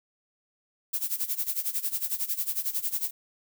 violet noise with tremolo, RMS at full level -27 dBFS, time 0.93-3.11 s, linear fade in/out 10 ms, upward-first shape sine, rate 11 Hz, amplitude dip 85%, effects none

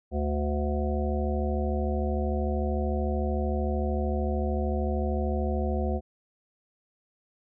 harmonic tone, 73.3 Hz, D2, 3 cents flat, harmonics 1 / 3 / 5 / 7 / 9 / 10, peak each -27 / -32 / -34 / -35 / -37 / -37 dBFS, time 0.11-6.01 s, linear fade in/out 50 ms, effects none

